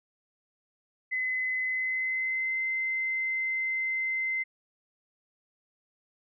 sine tone with pitch glide, 2030 to 2070 Hz, B6 to C7, +47 to -19 cents, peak -27 dBFS, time 1.11-4.44 s, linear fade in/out 20 ms, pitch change +34 cents, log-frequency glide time 1.65-2.63 s, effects none

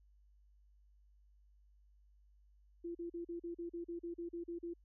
sine tone bursts, 341.6 Hz, F4, 38 cents flat, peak -40 dBFS, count 13, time 2.84-4.738 s, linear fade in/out 10 ms, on 110 ms, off 39 ms, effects added 50 Hz sine -64 dBFS peak until 4.84 s

